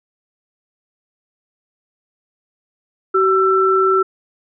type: tone pair together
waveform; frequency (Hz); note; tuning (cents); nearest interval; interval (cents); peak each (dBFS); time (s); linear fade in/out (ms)
sine; 380.7 / 1336.4; F#4 / E6; +49 / +23; octave + minor seventh; 2174; -14; 3.14-4.03; 10
effects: none